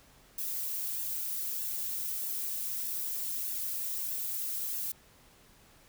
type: noise with flanger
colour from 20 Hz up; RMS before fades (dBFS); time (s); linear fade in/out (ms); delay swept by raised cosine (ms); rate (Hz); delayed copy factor
violet; -35; 0.38-4.92; 5; 1.1 to 3.4; 1.6; +0.55
effects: pink hiss -60 dBFS RMS until 5.88 s